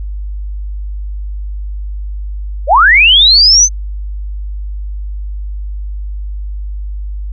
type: linear sweep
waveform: sine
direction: up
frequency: 493.9 to 6272 Hz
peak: -3 dBFS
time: 2.67-3.69 s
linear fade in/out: 50 ms
effects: added 50 Hz sine -18 dBFS peak until 7.32 s